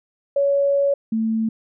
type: tone pair in turn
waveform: sine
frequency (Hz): 561 / 222.6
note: C#5 / A3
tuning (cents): +21 / +20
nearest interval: octave + major third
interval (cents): 1601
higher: first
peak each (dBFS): -15 / -18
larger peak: first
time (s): 0.36-0.94 / 1.12-1.49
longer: first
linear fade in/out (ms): 5
effects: none